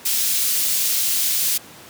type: high-pass noise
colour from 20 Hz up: white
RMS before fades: -20 dBFS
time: 0.05-1.58 s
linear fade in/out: 10 ms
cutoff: 3200 Hz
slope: 12 dB/octave
effects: pink hiss -42 dBFS RMS until 1.89 s + high-pass 150 Hz 12 dB/octave